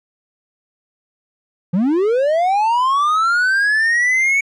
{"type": "linear sweep", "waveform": "triangle", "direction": "up", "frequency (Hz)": [163.7, 2243], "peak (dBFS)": -11, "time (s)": [1.73, 4.41], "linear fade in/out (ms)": 10, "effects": ["resampled to 24000 Hz"]}